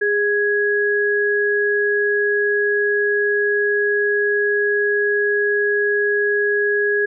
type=tone pair together; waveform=sine; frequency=411.3 / 1664.8 Hz; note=G#4 / G#6; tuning=-17 / +4 cents; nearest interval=2 octaves; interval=2421 cents; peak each=-18 dBFS; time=0.01-7.06 s; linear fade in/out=10 ms; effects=none